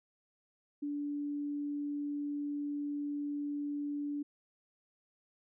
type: tone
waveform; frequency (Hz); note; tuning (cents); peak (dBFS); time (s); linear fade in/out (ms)
sine; 290; D4; -22; -34; 0.82-4.23; 10
effects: none